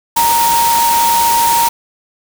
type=tone in noise; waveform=sine; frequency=932.3 Hz; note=A#5; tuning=in tune; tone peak=-10 dBFS; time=0.16-1.69 s; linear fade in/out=10 ms; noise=white; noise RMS=-17 dBFS; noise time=0.16-1.69 s; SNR=+4 dB; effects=none